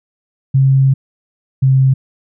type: tone pair in turn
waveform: sine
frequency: 134.6 / 132.9 Hz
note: C3 / C3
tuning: +49 / +27 cents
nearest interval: unison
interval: 22 cents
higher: first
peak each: -7 dBFS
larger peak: neither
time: 0.54-0.94 / 1.62-1.94 s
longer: first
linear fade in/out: 10 ms
effects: none